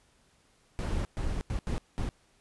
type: noise bursts at uneven times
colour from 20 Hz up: brown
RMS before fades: -31 dBFS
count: 5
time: 0.79-1.05 / 1.17-1.41 / 1.5-1.59 / 1.67-1.78 / 1.98-2.09 s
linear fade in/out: 0 ms
effects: pink hiss -66 dBFS RMS until 2.4 s + resampled to 24000 Hz